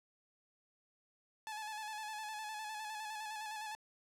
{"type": "tone with vibrato", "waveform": "sawtooth", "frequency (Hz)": 859, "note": "A5", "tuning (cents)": -42, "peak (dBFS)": -38, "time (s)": [1.47, 3.75], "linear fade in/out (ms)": 0, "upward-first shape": "square", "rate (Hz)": 9.8, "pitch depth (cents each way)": 33, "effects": ["low-pass 11000 Hz 12 dB/octave", "12-bit"]}